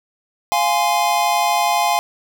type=chord; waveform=square; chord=F minor; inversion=none; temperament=equal with one note detuned; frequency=698.5 / 830.6 / 1037.5 Hz; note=F5 / Ab5 / C6; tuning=0 / 0 / -15 cents; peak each=-20 / -19 / -22 dBFS; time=0.52-1.99 s; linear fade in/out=0 ms; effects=none